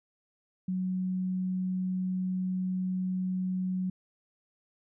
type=tone; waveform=sine; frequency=185 Hz; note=F#3; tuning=in tune; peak=-28 dBFS; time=0.68-3.9 s; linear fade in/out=5 ms; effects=none